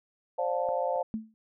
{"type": "chord", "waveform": "sine", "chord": "D minor seventh", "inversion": "third", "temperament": "just", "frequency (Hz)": [528.6, 587.3, 704.8, 881], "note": ["C5", "D5", "F5", "A5"], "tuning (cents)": [18, 0, 16, 2], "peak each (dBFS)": [-30, -33, -32, -34], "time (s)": [0.38, 1.03], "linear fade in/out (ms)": 10}
{"type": "clicks", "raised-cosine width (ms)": 1, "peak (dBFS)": [-31, -40], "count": 2, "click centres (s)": [0.689, 0.96]}
{"type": "tone with exponential decay", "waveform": "sine", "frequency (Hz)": 220, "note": "A3", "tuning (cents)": 0, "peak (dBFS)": -26, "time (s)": [1.14, 1.34], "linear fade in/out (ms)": 0, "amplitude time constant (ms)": 43}
{"effects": []}